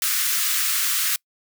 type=high-pass noise; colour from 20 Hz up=white; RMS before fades=-22 dBFS; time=0.02-1.16 s; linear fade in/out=2 ms; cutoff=1200 Hz; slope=48 dB/octave; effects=noise-tail reverb RT60 0.1 s tail -26 dB re dry